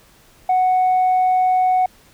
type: tone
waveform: sine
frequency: 740 Hz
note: F#5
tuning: in tune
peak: -11 dBFS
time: 0.49-1.86 s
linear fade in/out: 5 ms
effects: tanh soft clip ceiling -11 dBFS + pink hiss -51 dBFS RMS until 2.13 s